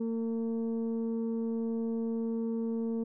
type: tone pair together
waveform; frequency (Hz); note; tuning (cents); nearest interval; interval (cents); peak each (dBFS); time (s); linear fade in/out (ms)
sine; 227.9 / 455.4; A#3 / A#4; -39 / -40; octave; 1199; -29 / -34; 0-3.04; 10
effects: tanh soft clip ceiling -26 dBFS